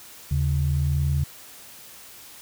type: tone pair together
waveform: sine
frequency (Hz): 77.78 / 138.59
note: D#2 / C#3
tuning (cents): 0 / 0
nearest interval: minor seventh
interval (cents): 1000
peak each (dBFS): -22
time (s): 0.31-1.24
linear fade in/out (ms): 5
effects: tanh soft clip ceiling -12 dBFS + white hiss -45 dBFS RMS until 2.41 s